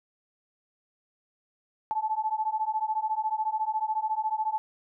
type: beating tone pair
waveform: sine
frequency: 862 / 876 Hz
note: A5 / A5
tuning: -36 / -8 cents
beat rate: 14 Hz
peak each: -29 dBFS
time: 1.91-4.58 s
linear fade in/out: 0 ms
effects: none